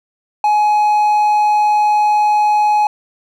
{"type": "tone", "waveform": "triangle", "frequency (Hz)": 841, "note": "G#5", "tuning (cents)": 22, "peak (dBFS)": -8, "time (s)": [0.44, 2.87], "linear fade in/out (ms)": 2, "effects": []}